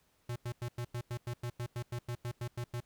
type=tone bursts; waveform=square; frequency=120.5 Hz; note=B2; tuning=42 cents flat; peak=-36 dBFS; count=16; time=0.29-2.804 s; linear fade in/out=5 ms; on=69 ms; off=94 ms; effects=pink hiss -72 dBFS RMS until 2.85 s